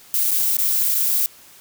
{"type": "noise with dropouts", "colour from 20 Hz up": "violet", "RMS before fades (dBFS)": -19, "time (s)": [0.14, 1.26], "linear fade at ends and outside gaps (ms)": 0, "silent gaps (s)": [[0.309, 0.315], [0.568, 0.587], [0.946, 0.95]], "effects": ["white hiss -47 dBFS RMS until 1.6 s"]}